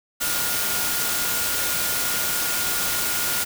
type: tone in noise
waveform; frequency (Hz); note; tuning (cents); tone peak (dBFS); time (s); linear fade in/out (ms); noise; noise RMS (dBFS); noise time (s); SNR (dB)
sine; 1425; F6; +34; -32; 0.2-3.45; 20; white; -24; 0.2-3.45; -11
effects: none